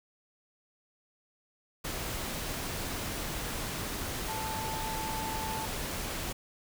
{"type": "tone in noise", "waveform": "sine", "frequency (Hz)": 880, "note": "A5", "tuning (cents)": 0, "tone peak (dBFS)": -36, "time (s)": [4.28, 5.66], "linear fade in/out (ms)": 10, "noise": "pink", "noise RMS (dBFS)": -36, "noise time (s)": [1.84, 6.33], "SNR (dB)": -3, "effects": []}